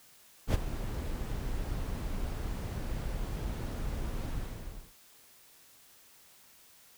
brown noise with ADSR envelope, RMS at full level -22 dBFS, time 0.47-4.93 s, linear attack 71 ms, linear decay 22 ms, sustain -13 dB, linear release 610 ms, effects white hiss -59 dBFS RMS until 6.97 s

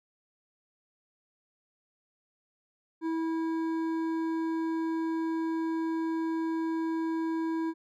sine tone with hard clipping, 325.5 Hz, E4, 22 cents flat, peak -30 dBFS, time 3.01-7.74 s, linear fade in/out 50 ms, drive 9 dB, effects none

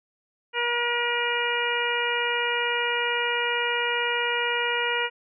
harmonic tone, 477.8 Hz, A#4, 43 cents sharp, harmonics 1 / 2 / 3 / 4 / 5 / 6, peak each -30 / -30 / -30 / -30 / -30 / -30 dBFS, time 0.53-5.1 s, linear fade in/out 50 ms, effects none

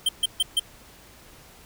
square tone bursts, 3136 Hz, G7, in tune, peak -19 dBFS, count 4, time 0.06-0.596 s, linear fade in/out 5 ms, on 29 ms, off 140 ms, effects pink hiss -50 dBFS RMS until 1.65 s

